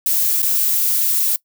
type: noise with dropouts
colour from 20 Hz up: violet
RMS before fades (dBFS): -17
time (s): 0.06-1.36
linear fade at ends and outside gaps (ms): 2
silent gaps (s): 0.419-0.427
effects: noise-tail reverb RT60 0.1 s tail -22 dB re dry